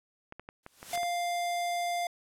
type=clicks; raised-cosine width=0.5 ms; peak=-28 dBFS; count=7; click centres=0.324 / 0.396 / 0.489 / 0.664 / 0.829 / 0.976 / 1.032 s
type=noise with exponential growth; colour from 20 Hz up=white; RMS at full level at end=-36 dBFS; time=0.63-0.96 s; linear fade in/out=2 ms; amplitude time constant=70 ms
type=tone; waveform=square; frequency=698.5 Hz; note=F5; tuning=in tune; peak=-30 dBFS; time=0.93-2.07 s; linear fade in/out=2 ms
effects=low-pass 12000 Hz 12 dB/octave